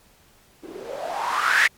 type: noise with low-pass filter sweep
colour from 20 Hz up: violet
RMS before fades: -23 dBFS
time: 0.62-1.68 s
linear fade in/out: 20 ms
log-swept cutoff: 300 to 2000 Hz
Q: 6.4
effects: pink hiss -56 dBFS RMS until 1.77 s + MP3 96 kbps